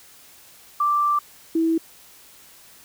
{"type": "tone pair in turn", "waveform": "sine", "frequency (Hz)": [1175, 326.5], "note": ["D6", "E4"], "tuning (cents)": [1, -17], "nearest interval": "octave + minor seventh", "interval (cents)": 2218, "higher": "first", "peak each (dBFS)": -17, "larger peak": "neither", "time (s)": [[0.8, 1.19], [1.55, 1.78]], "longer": "first", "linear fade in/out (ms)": 5, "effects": ["white hiss -49 dBFS RMS until 2.84 s"]}